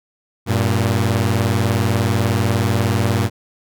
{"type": "tone pair together", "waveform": "sawtooth", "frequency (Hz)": [96.51, 116.54], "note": ["G2", "A#2"], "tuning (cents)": [-27, 0], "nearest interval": "minor third", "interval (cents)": 327, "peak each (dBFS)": -14, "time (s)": [0.46, 3.3], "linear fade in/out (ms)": 50, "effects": []}